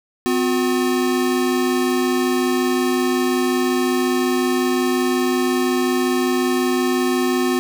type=tone pair together; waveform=square; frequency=254.8 / 360.3 Hz; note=C4 / F#4; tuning=-46 / -46 cents; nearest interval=tritone; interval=600 cents; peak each=-20 dBFS; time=0.26-7.59 s; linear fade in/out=0 ms; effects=none